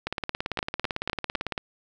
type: two click trains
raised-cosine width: 0.3 ms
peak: -10 / -12 dBFS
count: 4 / 28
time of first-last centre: 0.59-1.351 / 0.07-1.578 s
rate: 3.94 / 17.9 Hz
effects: none